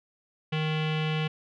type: tone with low-pass filter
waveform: square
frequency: 155.56 Hz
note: D#3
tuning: in tune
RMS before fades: -28 dBFS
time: 0.52-1.28 s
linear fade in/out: 10 ms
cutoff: 2900 Hz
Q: 4.4
effects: none